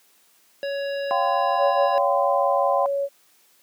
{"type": "harmonic tone", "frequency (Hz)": 559, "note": "C#5", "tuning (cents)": 14, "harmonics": [1, 3, 5, 7, 9], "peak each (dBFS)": [-25, -35, -39, -42, -44], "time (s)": [0.63, 1.98], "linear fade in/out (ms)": 0}
{"type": "chord", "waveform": "sine", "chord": "F suspended second", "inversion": "none", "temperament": "equal with one note detuned", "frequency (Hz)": [698.5, 784, 1026.2], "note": ["F5", "G5", "C6"], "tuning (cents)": [0, 0, -34], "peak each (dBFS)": -24, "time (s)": [1.11, 2.86], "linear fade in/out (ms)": 0}
{"type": "tone with pitch glide", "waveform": "sine", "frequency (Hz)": [565, 558.8], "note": ["C#5", "C#5"], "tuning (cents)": [33, 14], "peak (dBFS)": -21, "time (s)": [1.54, 3.09], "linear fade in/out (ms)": 50, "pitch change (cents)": -19, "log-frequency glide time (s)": [1.87, 2.61]}
{"effects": ["white hiss -59 dBFS RMS until 3.62 s", "high-pass 200 Hz 12 dB/octave"]}